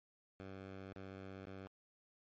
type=tone with dropouts; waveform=10% pulse; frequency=96.1 Hz; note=G2; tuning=34 cents flat; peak=-40 dBFS; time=0.4-1.67 s; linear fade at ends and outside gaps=0 ms; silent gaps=0.928-0.962 / 1.452-1.47 s; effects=low-pass 3000 Hz 12 dB/octave + MP3 48 kbps